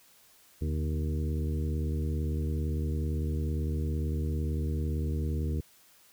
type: harmonic tone with a mistuned harmonic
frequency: 77.78 Hz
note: D#2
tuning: in tune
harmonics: 1 / 2 / 3 / 4 / 5 / 6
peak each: -29 / -35 / -39 / -41 / -43 / -45 dBFS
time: 0.61-5.61 s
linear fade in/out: 10 ms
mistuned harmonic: 2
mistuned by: -78 cents
effects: white hiss -60 dBFS RMS until 6.12 s